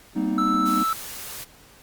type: chord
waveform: triangle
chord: C minor seventh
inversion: second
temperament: equal with one note detuned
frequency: 196 / 233.1 / 255.4 / 311.1 Hz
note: G3 / Bb3 / C4 / Eb4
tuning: 0 / 0 / -42 / 0 cents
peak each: -26 / -26 / -26 / -24 dBFS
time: 0.15-0.84 s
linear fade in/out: 20 ms
type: tone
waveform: triangle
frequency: 1318.5 Hz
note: E6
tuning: in tune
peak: -19 dBFS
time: 0.38-0.93 s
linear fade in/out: 2 ms
type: noise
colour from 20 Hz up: white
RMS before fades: -36 dBFS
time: 0.65-1.45 s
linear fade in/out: 20 ms
effects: pink hiss -51 dBFS RMS until 1.82 s + Opus 48 kbps